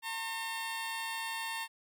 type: tone pair together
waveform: 15% pulse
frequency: 907 / 1078.6 Hz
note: A#5 / C#6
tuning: -48 / -48 cents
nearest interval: minor third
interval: 300 cents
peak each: -30 / -38 dBFS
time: 0.02-1.68 s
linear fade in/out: 50 ms
effects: none